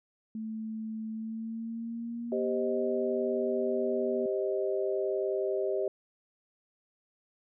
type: tone with pitch glide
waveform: sine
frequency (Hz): 220 to 244.1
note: A3 to B3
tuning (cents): 0 to -20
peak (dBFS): -34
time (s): 0.35-4.26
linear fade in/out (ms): 2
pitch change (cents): +180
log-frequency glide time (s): 1.11-2.79
type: chord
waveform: sine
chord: C minor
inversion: second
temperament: equal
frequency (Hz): 392 / 523.3 / 622.3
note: G4 / C5 / Eb5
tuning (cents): 0 / 0 / 0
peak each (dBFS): -30 / -35 / -33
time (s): 2.32-5.88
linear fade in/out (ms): 2
effects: none